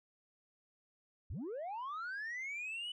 sine linear sweep, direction up, 51.4 to 3000 Hz, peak -37 dBFS, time 1.3-2.92 s, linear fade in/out 5 ms, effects tanh soft clip ceiling -38 dBFS

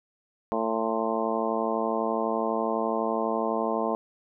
harmonic tone with a mistuned harmonic, 112 Hz, A2, 31 cents sharp, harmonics 2 / 3 / 4 / 5 / 6 / 7 / 8 / 9, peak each -32 / -34 / -31 / -33 / -31 / -36 / -34 / -33 dBFS, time 0.52-3.95 s, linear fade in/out 0 ms, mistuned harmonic 9, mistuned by +65 cents, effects none

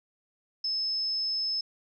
sine tone, 5220 Hz, E8, 18 cents flat, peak -27 dBFS, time 0.64-1.61 s, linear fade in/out 5 ms, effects none

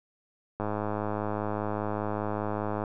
click train, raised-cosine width 1 ms, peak -17 dBFS, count 236, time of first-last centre 0.6-2.838 s, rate 105 Hz, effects none

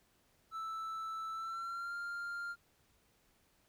triangle tone with pitch glide, 1318.5 to 1396.9 Hz, E6 to F6, 0 to 0 cents, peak -37 dBFS, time 0.51-2.56 s, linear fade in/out 50 ms, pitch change +100 cents, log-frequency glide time 1.32-1.95 s, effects pink hiss -72 dBFS RMS until 3.68 s

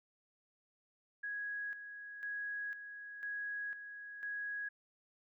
sine tone with tremolo, 1661.2 Hz, G#6, in tune, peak -38 dBFS, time 1.23-4.69 s, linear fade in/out 10 ms, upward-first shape square, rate 1 Hz, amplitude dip 60%, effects none

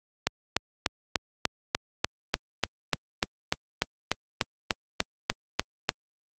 click train, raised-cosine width 0.2 ms, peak -4 dBFS, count 20, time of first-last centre 0.27-5.891 s, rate 3.38 Hz, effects high-pass 60 Hz 12 dB/octave + Opus 48 kbps

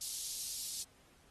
pink high-pass noise, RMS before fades -41 dBFS, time 0.01-0.83 s, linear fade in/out 2 ms, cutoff 4300 Hz, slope 24 dB/octave, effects pink hiss -66 dBFS RMS until 1.3 s + AAC 32 kbps

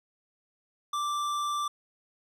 sine tone with tanh clipping, 1174.7 Hz, D6, in tune, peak -30 dBFS, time 0.93-1.68 s, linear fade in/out 5 ms, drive 16 dB, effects none

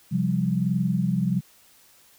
sine chord, C suspended fourth, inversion none, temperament equal with one note detuned, 131.8 / 174.61 / 196 Hz, C3 / F3 / G3, +13 / 0 / 0 cents, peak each -27 / -24 / -25 dBFS, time 0.11-1.41 s, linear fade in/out 20 ms, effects white hiss -56 dBFS RMS until 2.18 s

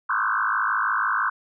sine tone with frequency modulation, 1292 Hz, E6, 35 cents flat, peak -20 dBFS, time 0.09-1.3 s, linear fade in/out 10 ms, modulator 53 Hz, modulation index 5.3, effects none

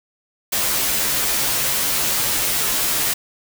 white noise with comb filter, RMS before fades -20 dBFS, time 0.52-3.14 s, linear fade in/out 10 ms, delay 12 ms, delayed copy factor -0.95, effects none

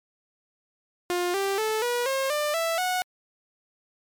sawtooth tone with pitch steps, 354.2 / 393 / 436.1 / 483.9 / 536.9 / 595.7 / 661 / 733.4 Hz, F4 / G4 / A4 / B4 / C5 / D5 / E5 / F#5, +24 / +4 / -15 / -35 / +45 / +24 / +5 / -15 cents, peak -20 dBFS, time 1.1-3.02 s, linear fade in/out 0 ms, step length 240 ms, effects MP3 96 kbps

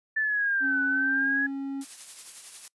sine exponential two-way sweep, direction down then up, 1766 to 1488 to 1687 Hz, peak -23 dBFS, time 0.16-1.47 s, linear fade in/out 10 ms, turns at 0.83 s
triangle tone, 274.1 Hz, C#4, 19 cents flat, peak -28 dBFS, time 0.6-1.85 s, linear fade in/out 50 ms
blue noise with tremolo, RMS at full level -39 dBFS, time 1.81-2.68 s, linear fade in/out 2 ms, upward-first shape triangle, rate 11 Hz, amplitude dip 50%
effects noise-tail reverb RT60 0.1 s tail -24 dB re dry + resampled to 24000 Hz

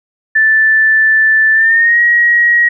sine tone with pitch glide, 1760 to 1897.2 Hz, A6 to A#6, 0 to +30 cents, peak -6 dBFS, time 0.35-2.69 s, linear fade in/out 10 ms, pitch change +130 cents, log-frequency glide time 1.53-2 s, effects none

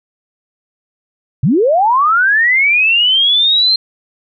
sine linear sweep, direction up, 108.5 to 4186 Hz, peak -8 dBFS, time 1.43-3.76 s, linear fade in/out 5 ms, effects none

